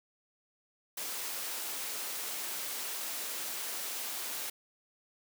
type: high-pass noise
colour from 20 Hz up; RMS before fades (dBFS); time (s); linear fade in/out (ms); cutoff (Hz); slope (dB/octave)
white; -38; 0.97-4.5; 5; 300; 12
effects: none